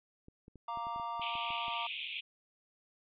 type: clicks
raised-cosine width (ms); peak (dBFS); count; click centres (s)
3; -40; 11; 0.284 / 0.481 / 0.557 / 0.773 / 0.869 / 0.961 / 0.998 / 1.196 / 1.354 / 1.505 / 1.682
type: chord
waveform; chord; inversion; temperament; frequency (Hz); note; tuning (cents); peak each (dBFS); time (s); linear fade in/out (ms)
triangle; Bb major; second; equal; 698.5 / 932.3 / 1174.7; F5 / Bb5 / D6; 0 / 0 / 0; -42 / -37 / -39; 0.68-1.87; 5
type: band-pass noise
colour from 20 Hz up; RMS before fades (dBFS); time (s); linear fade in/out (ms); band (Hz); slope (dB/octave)
pink; -41; 1.21-2.21; 10; 2300 to 3500; 96
effects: resampled to 11025 Hz